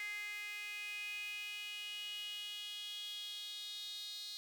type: tone with high-pass filter sweep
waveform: sawtooth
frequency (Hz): 415.3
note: G#4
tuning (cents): 0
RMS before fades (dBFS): -45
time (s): 0-4.37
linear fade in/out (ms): 0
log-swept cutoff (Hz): 2100 to 4000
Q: 8.2
effects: none